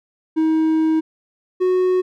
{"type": "tone pair in turn", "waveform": "triangle", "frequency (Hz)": [317.6, 367.8], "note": ["D#4", "F#4"], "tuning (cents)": [36, -10], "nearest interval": "minor third", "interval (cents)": 254, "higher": "second", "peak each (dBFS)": -12, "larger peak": "neither", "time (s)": [[0.36, 1.01], [1.6, 2.02]], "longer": "first", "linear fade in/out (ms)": 20, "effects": []}